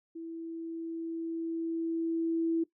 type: tone with level ramp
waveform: sine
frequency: 329.6 Hz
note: E4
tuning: in tune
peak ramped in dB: -38 to -25 dBFS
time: 0.15-2.64 s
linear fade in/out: 10 ms
effects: noise-tail reverb RT60 0.1 s tail -17 dB re dry